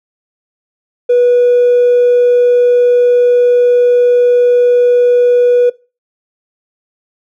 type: tone with hard clipping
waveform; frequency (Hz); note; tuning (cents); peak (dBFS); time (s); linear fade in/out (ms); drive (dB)
sine; 488.2; B4; -20; -6; 1.09-5.7; 10; 1
effects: noise-tail reverb RT60 0.3 s tail -20 dB re dry